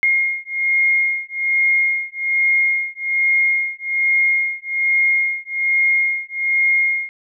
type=beating tone pair; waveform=sine; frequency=2138 / 2139.2 Hz; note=C7 / C7; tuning=+37 / +38 cents; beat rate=1.2 Hz; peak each=-18 / -18 dBFS; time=0.03-7.09 s; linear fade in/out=0 ms; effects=none